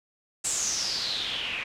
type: noise with low-pass filter sweep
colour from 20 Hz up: white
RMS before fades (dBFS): -30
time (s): 0.44-1.64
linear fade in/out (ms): 10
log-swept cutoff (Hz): 8000 to 2400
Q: 6.9
effects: none

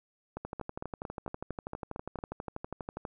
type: two click trains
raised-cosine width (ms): 1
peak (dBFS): -23 / -23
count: 33 / 9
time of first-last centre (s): 0.45-3.052 / 0.37-2.188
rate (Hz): 12.3 / 4.4
effects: none

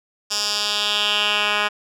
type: tone with band-pass filter sweep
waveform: 10% pulse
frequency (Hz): 207.7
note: G#3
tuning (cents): 0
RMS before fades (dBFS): -21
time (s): 0.3-1.69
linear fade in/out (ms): 20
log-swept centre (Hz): 5500 to 2100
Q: 2.6
effects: none

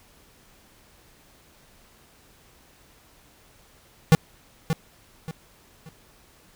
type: tone with echo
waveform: square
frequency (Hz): 160.3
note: E3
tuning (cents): -48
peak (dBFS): -11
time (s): 4.12-4.15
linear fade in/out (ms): 0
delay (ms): 580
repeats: 3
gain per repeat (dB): -10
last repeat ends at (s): 5.89
effects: pink hiss -56 dBFS RMS until 6.55 s

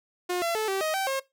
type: tone with pitch steps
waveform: sawtooth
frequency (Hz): 358 / 677 / 435.2 / 386.8 / 627 / 773 / 538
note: F4 / E5 / A4 / G4 / D#5 / G5 / C5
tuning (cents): +43 / +46 / -19 / -23 / +13 / -24 / +48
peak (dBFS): -22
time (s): 0.29-1.2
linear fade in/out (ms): 10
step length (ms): 130
effects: noise-tail reverb RT60 0.2 s tail -20 dB re dry

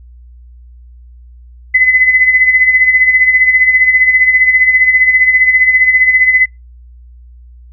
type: tone with tremolo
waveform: sine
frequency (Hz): 2023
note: B6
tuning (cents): +41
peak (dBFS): -3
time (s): 1.74-6.46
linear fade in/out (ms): 10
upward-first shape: sine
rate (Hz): 15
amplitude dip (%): 60
effects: noise-tail reverb RT60 0.2 s tail -25 dB re dry + added 60 Hz sine -34 dBFS peak until 7.72 s

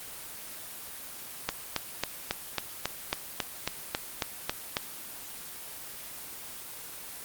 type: click train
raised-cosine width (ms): 0.2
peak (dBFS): -9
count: 13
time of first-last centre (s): 1.49-4.769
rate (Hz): 3.66
effects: white hiss -42 dBFS RMS until 7.24 s + Opus 24 kbps

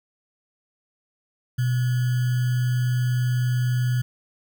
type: tone with sample-and-hold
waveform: sine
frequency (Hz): 124.3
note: B2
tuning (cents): +12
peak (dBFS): -19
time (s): 1.58-4.02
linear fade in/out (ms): 10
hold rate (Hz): 1575
effects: none

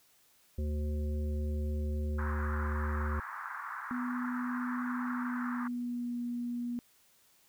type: harmonic tone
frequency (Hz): 74.7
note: D2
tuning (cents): +30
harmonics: 1 / 3 / 5 / 7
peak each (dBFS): -31 / -41 / -45 / -48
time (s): 0.58-3.2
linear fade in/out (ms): 5
type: band-pass noise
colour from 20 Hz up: pink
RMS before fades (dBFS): -41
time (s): 2.18-5.68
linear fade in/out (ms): 10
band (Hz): 970 to 1700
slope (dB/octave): 48
type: tone with pitch glide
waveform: sine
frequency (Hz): 247 to 240.7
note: B3 to B3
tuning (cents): 0 to -44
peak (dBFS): -33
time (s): 3.91-6.79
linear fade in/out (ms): 0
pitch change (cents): -44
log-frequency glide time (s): 5.1-6.18
effects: white hiss -66 dBFS RMS until 7.48 s

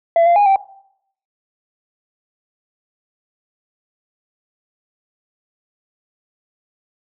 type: tone with pitch steps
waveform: sine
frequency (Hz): 673 / 690 / 820 / 779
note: E5 / F5 / G#5 / G5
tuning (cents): +36 / -21 / -22 / -11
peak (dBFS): -7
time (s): 0.16-0.56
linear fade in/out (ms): 2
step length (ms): 100
effects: noise-tail reverb RT60 0.7 s tail -19 dB re dry + tanh soft clip ceiling -8 dBFS

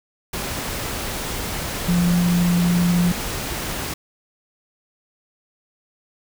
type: tone in noise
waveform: sine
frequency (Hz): 175.1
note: F3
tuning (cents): +5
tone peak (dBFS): -15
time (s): 1.88-3.12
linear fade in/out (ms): 5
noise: pink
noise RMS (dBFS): -27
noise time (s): 0.33-3.94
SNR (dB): +9
effects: none

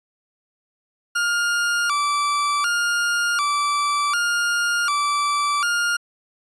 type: tone with vibrato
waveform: 40% pulse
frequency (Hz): 1281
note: E6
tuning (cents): -50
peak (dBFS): -18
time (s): 1.15-5.97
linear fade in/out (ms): 10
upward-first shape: square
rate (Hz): 0.67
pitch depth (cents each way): 170
effects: resampled to 24000 Hz

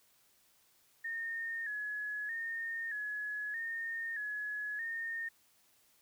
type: tone with vibrato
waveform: sine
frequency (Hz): 1760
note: A6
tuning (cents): 0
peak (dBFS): -36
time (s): 1.04-5.29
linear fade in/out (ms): 10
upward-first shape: square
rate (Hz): 0.8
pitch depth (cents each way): 69
effects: white hiss -69 dBFS RMS until 6.01 s

